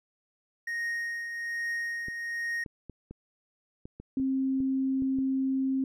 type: tone with tremolo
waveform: triangle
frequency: 1864.7 Hz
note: A#6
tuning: in tune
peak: -27 dBFS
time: 0.67-2.64 s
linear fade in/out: 5 ms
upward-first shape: triangle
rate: 1.2 Hz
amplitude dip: 50%
type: clicks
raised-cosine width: 3 ms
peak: -29 dBFS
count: 10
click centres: 2.084 / 2.662 / 2.897 / 3.11 / 3.855 / 4 / 4.199 / 4.604 / 5.022 / 5.187 s
type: tone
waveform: sine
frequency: 265.9 Hz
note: C4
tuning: 28 cents sharp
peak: -25 dBFS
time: 4.17-5.84 s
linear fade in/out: 2 ms
effects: none